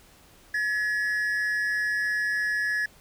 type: tone pair together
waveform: triangle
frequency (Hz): 1700 / 1903.1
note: G#6 / A#6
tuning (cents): +40 / +35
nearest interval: major second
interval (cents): 195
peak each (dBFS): -23 / -30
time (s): 0.54-2.86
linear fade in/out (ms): 5
effects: pink hiss -55 dBFS RMS until 3 s